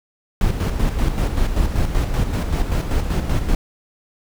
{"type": "noise with tremolo", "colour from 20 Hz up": "brown", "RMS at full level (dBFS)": -17, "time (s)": [0.41, 3.55], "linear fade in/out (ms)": 2, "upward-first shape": "square", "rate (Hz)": 5.2, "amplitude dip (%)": 50, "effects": []}